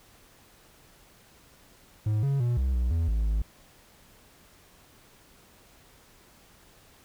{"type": "tone with pitch steps", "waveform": "triangle", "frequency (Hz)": [106.9, 138.7, 120.5, 65.2, 60.9, 82.6, 54.5, 53.1], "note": ["A2", "C#3", "B2", "C2", "B1", "E2", "A1", "G#1"], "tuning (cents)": [-49, 1, -42, -5, -24, 4, -16, 39], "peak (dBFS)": -21, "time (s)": [2.06, 3.42], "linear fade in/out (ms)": 5, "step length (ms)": 170, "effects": ["pink hiss -57 dBFS RMS until 7.04 s"]}